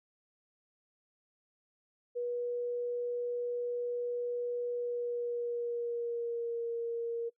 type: tone with pitch glide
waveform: sine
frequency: 484 to 466.2 Hz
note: B4 to A#4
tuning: -35 to 0 cents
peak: -32 dBFS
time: 2.15-7.3 s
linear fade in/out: 20 ms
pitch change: -65 cents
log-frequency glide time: 4.72-6.68 s
effects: noise-tail reverb RT60 0.1 s tail -21 dB re dry

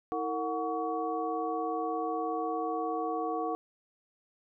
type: tone cluster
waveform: sine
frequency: 321.5 / 458.3 / 733 / 1125 Hz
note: E4 / A#4 / F#5 / C#6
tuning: -43 / -29 / -16 / +25 cents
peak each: -36 / -35 / -34 / -37 dBFS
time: 0.12-3.55 s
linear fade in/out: 0 ms
effects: none

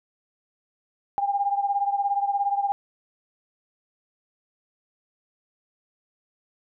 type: beating tone pair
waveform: sine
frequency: 800 / 817 Hz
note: G5 / G#5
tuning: +35 / -29 cents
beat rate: 17 Hz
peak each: -23 / -27 dBFS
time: 1.18-2.72 s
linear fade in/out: 0 ms
effects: none

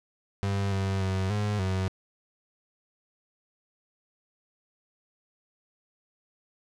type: tone with pitch steps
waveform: 35% pulse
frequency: 99 / 96.7 / 94.8 / 104.1 / 94.3 Hz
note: G2 / G2 / F#2 / G#2 / F#2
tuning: +18 / -23 / +43 / +5 / +33 cents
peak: -24 dBFS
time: 0.43-1.88 s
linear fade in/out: 0 ms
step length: 290 ms
effects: low-pass 7000 Hz 12 dB/octave

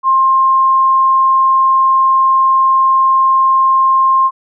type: tone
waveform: sine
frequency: 1060 Hz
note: C6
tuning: 22 cents sharp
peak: -7 dBFS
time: 0.03-4.31 s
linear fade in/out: 50 ms
effects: none

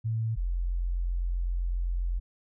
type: tone pair in turn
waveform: sine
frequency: 112.1 / 43.84 Hz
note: A2 / F1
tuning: +33 / +7 cents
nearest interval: octave + major third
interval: 1626 cents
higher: first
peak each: -26 dBFS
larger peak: neither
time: 0.04-0.36 / 0.36-2.2 s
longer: second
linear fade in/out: 20 ms
effects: none

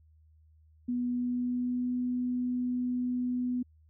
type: tone with pitch glide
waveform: sine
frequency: 245.2 to 248.3 Hz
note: B3 to B3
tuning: -12 to +9 cents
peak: -28 dBFS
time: 0.88-3.63 s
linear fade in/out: 10 ms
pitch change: +21 cents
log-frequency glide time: 1.05-1.93 s
effects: added 78 Hz sine -58 dBFS peak until 3.89 s

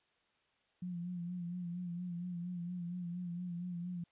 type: tone with vibrato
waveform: sine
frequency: 175.9 Hz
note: F3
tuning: 13 cents sharp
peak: -38 dBFS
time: 0.82-4.04 s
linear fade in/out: 5 ms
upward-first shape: sine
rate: 4.3 Hz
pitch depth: 48 cents each way
effects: white hiss -75 dBFS RMS until 4.11 s + resampled to 8000 Hz

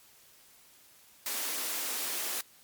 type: high-pass noise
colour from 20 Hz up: white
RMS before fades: -34 dBFS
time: 1.26-2.41 s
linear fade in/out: 2 ms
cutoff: 230 Hz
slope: 48 dB/octave
effects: white hiss -59 dBFS RMS until 2.63 s + MP3 96 kbps

